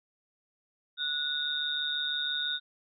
sine tone cluster, 1466 / 3619 / 3765 Hz, F#6 / A7 / A#7, -16 / +48 / +16 cents, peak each -35 / -32 / -34 dBFS, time 0.97-2.6 s, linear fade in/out 50 ms, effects none

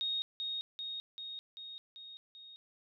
sine tone with echo, 3729 Hz, A#7, in tune, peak -32 dBFS, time 0.01-0.22 s, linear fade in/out 0 ms, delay 390 ms, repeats 6, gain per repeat -3 dB, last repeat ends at 2.56 s, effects none

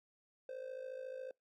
triangle tone with amplitude modulation, 519 Hz, C5, 14 cents flat, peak -38 dBFS, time 0.49-1.31 s, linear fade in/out 2 ms, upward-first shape sine, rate 54.1 Hz, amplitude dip 75%, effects noise-tail reverb RT60 0.2 s tail -26 dB re dry

